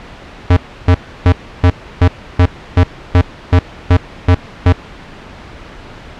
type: tone bursts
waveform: square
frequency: 89 Hz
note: F2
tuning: 33 cents sharp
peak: -5 dBFS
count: 12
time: 0.5-4.726 s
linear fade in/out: 5 ms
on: 68 ms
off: 310 ms
effects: pink hiss -33 dBFS RMS until 6.19 s + low-pass 3000 Hz 12 dB/octave